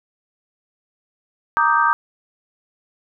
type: chord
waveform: sine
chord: Eb major seventh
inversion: second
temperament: equal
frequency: 932.3 / 1174.7 / 1244.5 / 1568 Hz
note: Bb5 / D6 / Eb6 / G6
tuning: 0 / 0 / 0 / 0 cents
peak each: -19 dBFS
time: 1.57-1.93 s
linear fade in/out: 0 ms
effects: none